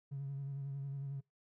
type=tone with vibrato; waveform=triangle; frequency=138.59 Hz; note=C#3; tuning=in tune; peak=-35 dBFS; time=0.11-1.21 s; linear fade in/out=20 ms; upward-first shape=sine; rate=11 Hz; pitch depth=32 cents each way; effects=noise-tail reverb RT60 0.2 s tail -26 dB re dry + tanh soft clip ceiling -36 dBFS